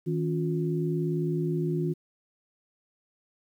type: tone cluster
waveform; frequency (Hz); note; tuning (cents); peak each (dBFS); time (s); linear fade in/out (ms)
sine; 158.5 / 276.4 / 355.7; D#3 / C#4 / F4; +32 / -5 / +32; -27 / -35 / -30; 0.06-1.94; 20
effects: 10-bit